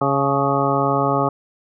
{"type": "harmonic tone with a mistuned harmonic", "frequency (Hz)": 138.59, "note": "C#3", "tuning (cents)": 0, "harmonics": [1, 2, 3, 4, 5, 6, 8, 9], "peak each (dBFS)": [-24, -24, -24, -24, -24, -24, -24, -24], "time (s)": [0.01, 1.29], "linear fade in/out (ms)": 5, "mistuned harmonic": 6, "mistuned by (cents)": 38, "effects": []}